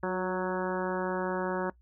harmonic tone with a mistuned harmonic, 185 Hz, F#3, in tune, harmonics 1 / 2 / 3 / 4 / 5 / 6 / 7 / 8 / 9, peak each -35 / -33 / -35 / -41 / -37 / -41 / -43 / -41 / -42 dBFS, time 0.03-1.7 s, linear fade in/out 2 ms, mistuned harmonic 2, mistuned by -23 cents, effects noise-tail reverb RT60 0.1 s tail -20 dB re dry + added 60 Hz sine -58 dBFS peak until 1.81 s

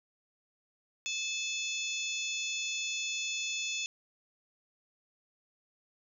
harmonic tone with a mistuned harmonic, 868 Hz, A5, 24 cents flat, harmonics 3 / 4 / 5 / 6 / 7 / 8, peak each -36 / -38 / -47 / -45 / -44 / -40 dBFS, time 1.06-3.86 s, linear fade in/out 0 ms, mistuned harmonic 8, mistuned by -53 cents, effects none

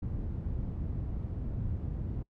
white low-pass noise, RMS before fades -35 dBFS, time 0.02-2.23 s, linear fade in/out 10 ms, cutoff 110 Hz, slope 12 dB/octave, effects noise-tail reverb RT60 0.1 s tail -24 dB re dry

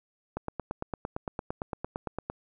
click train, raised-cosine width 1 ms, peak -18 dBFS, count 18, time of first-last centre 0.37-2.3 s, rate 8.81 Hz, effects none

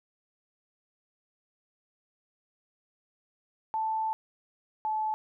sine tone pair in turn, 880 / 865.9 Hz, A5 / A5, 0 / -28 cents, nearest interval unison, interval 28 cents, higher first, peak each -27 / -27 dBFS, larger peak neither, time 3.74-4.13 / 4.85-5.14 s, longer first, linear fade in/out 0 ms, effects none

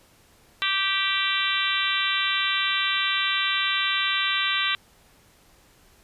harmonic tone, 390 Hz, G4, 9 cents flat, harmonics 3 / 4 / 5 / 6 / 7 / 8 / 9 / 10, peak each -30 / -30 / -30 / -30 / -30 / -30 / -30 / -30 dBFS, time 0.62-4.75 s, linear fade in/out 0 ms, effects pink hiss -57 dBFS RMS until 6.03 s + resampled to 32000 Hz

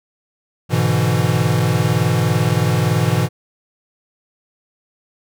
square chord, E dominant seventh, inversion first, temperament equal, 103.83 / 123.47 / 146.83 / 164.81 Hz, G#2 / B2 / D3 / E3, 0 / 0 / 0 / 0 cents, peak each -21 / -19 / -23 / -20 dBFS, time 0.69-3.29 s, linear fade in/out 50 ms, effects none

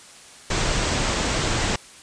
pink low-pass noise, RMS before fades -23 dBFS, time 0.5-1.76 s, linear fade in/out 5 ms, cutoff 8400 Hz, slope 96 dB/octave, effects white hiss -45 dBFS RMS until 2.02 s + resampled to 22050 Hz

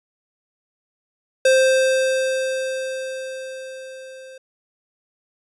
square tone with level ramp, 524 Hz, C5, 2 cents sharp, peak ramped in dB -12 to -39 dBFS, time 1.45-4.38 s, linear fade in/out 5 ms, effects resampled to 24000 Hz

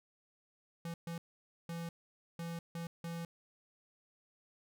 square tone bursts at uneven times, 168.2 Hz, E3, 35 cents sharp, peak -40 dBFS, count 6, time 0.85-0.94 / 1.07-1.18 / 1.69-1.89 / 2.39-2.59 / 2.75-2.87 / 3.04-3.25 s, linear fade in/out 2 ms, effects none

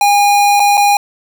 square tone with dropouts, 815 Hz, G#5, 33 cents flat, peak -8 dBFS, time 0.01-0.97 s, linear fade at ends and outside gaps 2 ms, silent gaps 0.597-0.601 / 0.772-0.776 s, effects none

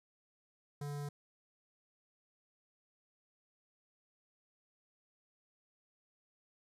square tone with notch filter, 144.6 Hz, D3, 27 cents flat, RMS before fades -41 dBFS, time 0.81-1.09 s, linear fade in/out 5 ms, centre 2700 Hz, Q 1.1, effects resampled to 32000 Hz + 13-bit

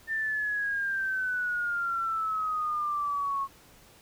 sine exponential sweep, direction down, 1800 to 1090 Hz, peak -27 dBFS, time 0.07-3.48 s, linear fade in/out 50 ms, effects pink hiss -56 dBFS RMS until 4.01 s

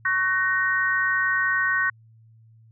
sine chord, F# major, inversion second, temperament equal with one note detuned, 1108.7 / 1511.1 / 1864.7 Hz, C#6 / F#6 / A#6, 0 / +36 / 0 cents, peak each -28 / -23 / -23 dBFS, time 0.05-1.9 s, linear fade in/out 5 ms, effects added 112 Hz sine -50 dBFS peak until 2.71 s

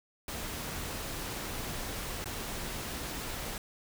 pink noise with dropouts, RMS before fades -38 dBFS, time 0.28-3.58 s, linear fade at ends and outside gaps 2 ms, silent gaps 2.243-2.257 s, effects none

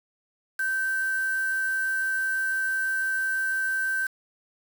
sine tone with quantisation, 1554 Hz, G6, 16 cents flat, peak -24 dBFS, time 0.59-4.07 s, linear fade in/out 5 ms, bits 6, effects none

